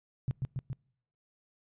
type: tone with echo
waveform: sine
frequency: 130.81 Hz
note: C3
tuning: in tune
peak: -27 dBFS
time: 0.28-0.31 s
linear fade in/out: 0 ms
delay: 140 ms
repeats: 3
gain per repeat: -2 dB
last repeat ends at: 0.73 s
effects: noise-tail reverb RT60 0.7 s tail -26 dB re dry + resampled to 8000 Hz

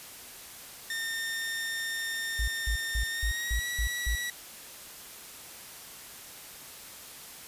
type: tone with pitch glide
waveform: sawtooth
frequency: 1818 to 1937.3 Hz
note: A#6 to B6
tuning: -44 to -34 cents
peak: -28 dBFS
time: 0.9-4.3 s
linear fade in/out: 2 ms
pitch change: +110 cents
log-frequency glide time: 3.08-3.66 s
type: tone bursts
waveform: sine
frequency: 55.2 Hz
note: A1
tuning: 6 cents sharp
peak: -26 dBFS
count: 7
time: 2.39-4.153 s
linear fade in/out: 5 ms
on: 89 ms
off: 190 ms
effects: white hiss -46 dBFS RMS until 7.47 s + resampled to 32000 Hz

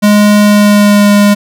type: tone with pitch glide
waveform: square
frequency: 207.7 to 204.7 Hz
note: G#3 to G#3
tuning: 0 to -25 cents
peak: -4 dBFS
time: 0.02-1.35 s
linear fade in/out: 20 ms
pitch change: -25 cents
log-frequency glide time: 0.38-1.1 s
effects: none

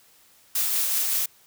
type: noise with tremolo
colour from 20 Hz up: blue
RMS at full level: -23 dBFS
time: 0.55-1.26 s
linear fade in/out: 5 ms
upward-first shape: triangle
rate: 5.3 Hz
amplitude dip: 30%
effects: white hiss -57 dBFS RMS until 1.46 s

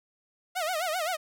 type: tone with vibrato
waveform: sawtooth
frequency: 678 Hz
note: E5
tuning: 49 cents sharp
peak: -24 dBFS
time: 0.55-1.17 s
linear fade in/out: 20 ms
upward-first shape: sine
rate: 7.7 Hz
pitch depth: 180 cents each way
effects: none

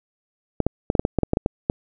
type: clicks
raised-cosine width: 2 ms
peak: -5 dBFS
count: 12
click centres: 0.603 / 0.666 / 0.901 / 0.952 / 0.995 / 1.051 / 1.187 / 1.233 / 1.334 / 1.371 / 1.461 / 1.699 s
effects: none

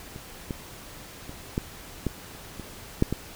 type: clicks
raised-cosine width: 3 ms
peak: -26 / -17 / -25 / -12 / -12 / -29 / -23 / -6 / -13 dBFS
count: 9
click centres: 0.161 / 0.508 / 1.294 / 1.579 / 2.067 / 2.35 / 2.597 / 3.024 / 3.126 s
effects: pink hiss -44 dBFS RMS until 3.35 s

